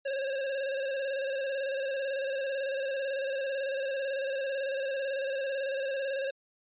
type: tone with vibrato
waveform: square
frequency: 542 Hz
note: C#5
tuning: 39 cents flat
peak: -31 dBFS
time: 0.05-6.31 s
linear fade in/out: 10 ms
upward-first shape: square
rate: 18 Hz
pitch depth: 38 cents each way
effects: resampled to 8000 Hz